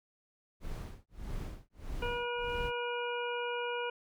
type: noise with tremolo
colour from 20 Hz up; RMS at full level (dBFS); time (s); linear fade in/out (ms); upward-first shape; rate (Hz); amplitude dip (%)
brown; -38; 0.6-2.72; 50; sine; 1.6; 100
type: harmonic tone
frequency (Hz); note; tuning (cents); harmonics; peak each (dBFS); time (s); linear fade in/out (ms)
481.8; B4; -43; 1 / 2 / 3 / 5 / 6; -36 / -39 / -41 / -43 / -44; 2.02-3.9; 5
effects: none